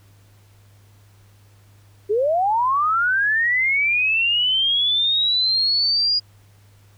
sine linear sweep, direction up, 391.3 to 4892 Hz, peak -16 dBFS, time 2.09-6.2 s, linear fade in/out 20 ms, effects added 101 Hz sine -49 dBFS peak until 6.97 s + pink hiss -58 dBFS RMS until 6.97 s

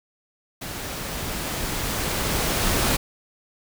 pink noise with level ramp, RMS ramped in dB -33 to -21 dBFS, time 0.61-2.97 s, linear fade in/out 10 ms, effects none

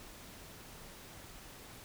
silence, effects pink hiss -52 dBFS RMS until 1.84 s

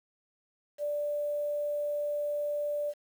sine tone with quantisation, 587 Hz, D5, 1 cent flat, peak -29 dBFS, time 0.78-2.94 s, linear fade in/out 50 ms, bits 9, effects none

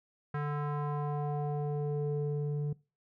square tone with low-pass filter sweep, 146.83 Hz, D3, in tune, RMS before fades -33 dBFS, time 0.34-2.73 s, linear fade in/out 5 ms, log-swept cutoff 1500 to 300 Hz, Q 2.6, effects noise-tail reverb RT60 0.3 s tail -22 dB re dry

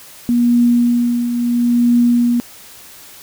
sine tone with tremolo, 239.7 Hz, A#3, 48 cents sharp, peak -8 dBFS, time 0.29-2.4 s, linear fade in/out 0 ms, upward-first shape triangle, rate 0.74 Hz, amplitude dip 60%, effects white hiss -39 dBFS RMS until 3.22 s

